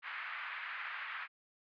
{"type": "band-pass noise", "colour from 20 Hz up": "pink", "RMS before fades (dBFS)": -43, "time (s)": [0.02, 1.28], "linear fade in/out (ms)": 50, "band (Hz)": [1300, 2300], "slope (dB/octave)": 24, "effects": ["resampled to 11025 Hz"]}